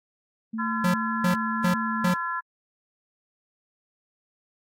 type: tone with vibrato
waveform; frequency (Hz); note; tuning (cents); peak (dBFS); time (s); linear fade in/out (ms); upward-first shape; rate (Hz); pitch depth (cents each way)
sine; 222.1; A3; +16; -28; 0.53-2.11; 10; sine; 1.9; 10
type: harmonic tone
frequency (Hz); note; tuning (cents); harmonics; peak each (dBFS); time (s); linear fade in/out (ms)
340; F4; -46; 3 / 4 / 5; -30 / -31 / -32; 0.58-2.41; 20
type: tone bursts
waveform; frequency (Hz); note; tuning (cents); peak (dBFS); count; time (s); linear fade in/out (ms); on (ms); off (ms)
square; 179.9; F#3; -48; -21; 4; 0.84-2.14; 5; 100; 300
effects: AAC 48 kbps